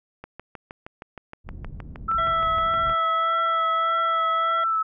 click train, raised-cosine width 0.5 ms, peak -22 dBFS, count 18, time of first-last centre 0.24-2.896 s, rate 6.4 Hz
pink low-pass noise, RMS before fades -37 dBFS, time 1.44-2.96 s, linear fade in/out 50 ms, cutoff 160 Hz, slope 12 dB/octave
sine tone with vibrato, 1318.5 Hz, E6, in tune, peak -20 dBFS, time 2.08-4.83 s, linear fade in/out 10 ms, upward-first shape sine, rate 1.7 Hz, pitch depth 34 cents each way
harmonic tone, 659.3 Hz, E5, in tune, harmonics 1 / 3 / 5, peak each -30 / -35 / -37 dBFS, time 2.18-4.64 s, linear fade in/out 5 ms
effects none

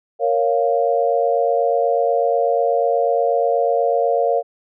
sine chord, Bb minor, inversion none, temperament equal, 466.2 / 554.4 / 698.5 Hz, Bb4 / Db5 / F5, 0 / 0 / 0 cents, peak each -19 dBFS, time 0.19-4.43 s, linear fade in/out 50 ms, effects none

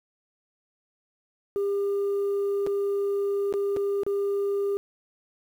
sine tone with dropouts, 400.6 Hz, G4, 38 cents sharp, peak -21 dBFS, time 1.56-4.77 s, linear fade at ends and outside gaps 0 ms, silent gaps 2.665-2.671 / 3.526-3.539 / 3.764-3.769 / 4.034-4.065 s, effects tanh soft clip ceiling -22 dBFS + 9-bit

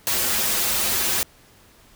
white noise with comb filter, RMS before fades -22 dBFS, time 0.07-1.23 s, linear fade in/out 0 ms, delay 6.8 ms, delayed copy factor -0.9, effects pink hiss -53 dBFS RMS until 1.95 s

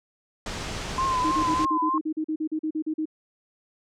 pink low-pass noise, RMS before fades -33 dBFS, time 0.46-1.65 s, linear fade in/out 2 ms, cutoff 7300 Hz, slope 24 dB/octave
sine tone with vibrato, 1034 Hz, C6, 21 cents flat, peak -22 dBFS, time 0.98-1.98 s, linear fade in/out 2 ms, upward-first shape triangle, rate 3.3 Hz, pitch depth 66 cents each way
sine tone bursts, 312.4 Hz, D#4, 7 cents sharp, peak -24 dBFS, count 16, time 1.24-3.056 s, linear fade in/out 10 ms, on 76 ms, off 40 ms
effects none

